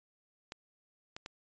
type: clicks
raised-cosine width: 0.2 ms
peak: -25 dBFS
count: 3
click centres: 0.521 / 1.165 / 1.261 s
effects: resampled to 16000 Hz